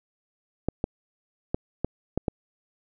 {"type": "clicks", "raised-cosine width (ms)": 2, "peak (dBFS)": -11, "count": 6, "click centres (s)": [0.686, 0.841, 1.545, 1.846, 2.176, 2.282], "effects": []}